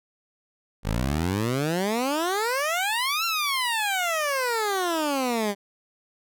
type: exponential two-way sweep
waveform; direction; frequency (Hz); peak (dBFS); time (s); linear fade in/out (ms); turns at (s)
15% pulse; up then down; 48.7 to 1379 to 196.5; -17; 0.83-5.55; 50; 3.25
effects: none